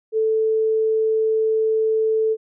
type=tone; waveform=sine; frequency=440 Hz; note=A4; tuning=in tune; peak=-16 dBFS; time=0.12-2.37 s; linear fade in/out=50 ms; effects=none